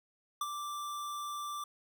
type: tone with ADSR envelope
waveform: square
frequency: 1174.7 Hz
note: D6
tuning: in tune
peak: -31 dBFS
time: 0.41-1.64 s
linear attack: 4 ms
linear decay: 38 ms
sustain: -7 dB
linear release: 4 ms
effects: none